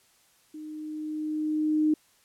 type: tone with level ramp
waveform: sine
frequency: 307.3 Hz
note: D#4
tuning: 21 cents flat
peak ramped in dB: -38 to -19 dBFS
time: 0.54-1.94 s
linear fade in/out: 5 ms
effects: white hiss -63 dBFS RMS until 2.24 s + low-pass 12000 Hz 12 dB/octave